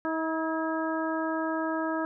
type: harmonic tone with a mistuned harmonic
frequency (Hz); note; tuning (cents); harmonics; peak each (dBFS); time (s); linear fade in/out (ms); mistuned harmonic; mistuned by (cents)
320; D#4; +49; 1 / 2 / 3 / 4 / 5; -30 / -33 / -35 / -36 / -37; 0.05-2.05; 0; 5; +34
effects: none